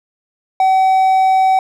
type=tone; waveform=triangle; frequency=760 Hz; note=F#5; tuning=46 cents sharp; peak=-7 dBFS; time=0.6-1.59 s; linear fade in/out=2 ms; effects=none